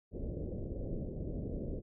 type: low-pass noise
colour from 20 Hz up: pink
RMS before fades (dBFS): -39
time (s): 0.11-1.82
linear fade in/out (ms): 50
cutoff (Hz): 560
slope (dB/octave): 48
effects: none